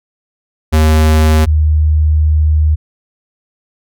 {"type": "tone pair in turn", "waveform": ["square", "sine"], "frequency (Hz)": [78, 76.88], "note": ["D#2", "D#2"], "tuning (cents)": [5, -20], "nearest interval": "unison", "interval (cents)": 25, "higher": "first", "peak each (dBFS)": -7, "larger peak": "neither", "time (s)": [[0.72, 1.46], [1.46, 2.76]], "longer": "second", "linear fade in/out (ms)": 20, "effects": []}